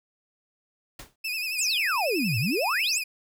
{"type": "noise with exponential decay", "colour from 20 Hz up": "pink", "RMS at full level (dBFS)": -36, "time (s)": [0.99, 1.16], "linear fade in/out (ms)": 5, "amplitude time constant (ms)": 35}
{"type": "tone with vibrato", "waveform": "30% pulse", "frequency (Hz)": 2551, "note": "D#7", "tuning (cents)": 43, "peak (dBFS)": -25, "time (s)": [1.24, 3.04], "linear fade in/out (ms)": 10, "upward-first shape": "sine", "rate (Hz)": 11, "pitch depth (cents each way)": 78}
{"type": "exponential two-way sweep", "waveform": "sine", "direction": "down then up", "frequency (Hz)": [8880, 103.83, 8880], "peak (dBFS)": -24, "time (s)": [1.58, 2.99], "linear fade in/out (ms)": 10, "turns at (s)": 2.38}
{"effects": []}